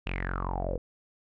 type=tone with low-pass filter sweep; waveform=sawtooth; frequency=45.33 Hz; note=F#1; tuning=35 cents flat; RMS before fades=-32 dBFS; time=0.06-0.78 s; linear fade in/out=10 ms; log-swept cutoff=2800 to 470 Hz; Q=9.6; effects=none